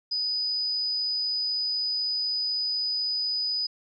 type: tone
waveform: sine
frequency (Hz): 4978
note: D#8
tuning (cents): 0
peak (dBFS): -25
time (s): 0.11-3.67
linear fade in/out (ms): 10
effects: none